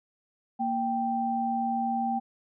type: tone pair together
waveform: sine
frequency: 233.1 / 784 Hz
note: A#3 / G5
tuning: 0 / 0 cents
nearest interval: octave + major sixth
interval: 2100 cents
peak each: -30 / -27 dBFS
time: 0.59-2.2 s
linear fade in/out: 20 ms
effects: none